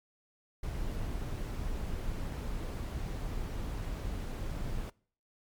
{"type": "noise", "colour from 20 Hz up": "brown", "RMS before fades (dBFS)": -36, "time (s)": [0.63, 4.9], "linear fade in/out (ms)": 5, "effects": ["noise-tail reverb RT60 0.5 s tail -24 dB re dry", "MP3 96 kbps"]}